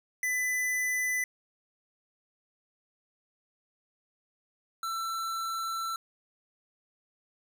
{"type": "tone pair in turn", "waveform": "square", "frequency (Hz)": [2001, 1338.8], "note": ["B6", "E6"], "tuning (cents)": [22, 26], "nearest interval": "perfect fifth", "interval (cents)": 696, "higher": "first", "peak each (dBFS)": [-28, -32], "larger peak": "first", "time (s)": [[0.23, 1.24], [4.83, 5.96]], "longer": "second", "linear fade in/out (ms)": 2, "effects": []}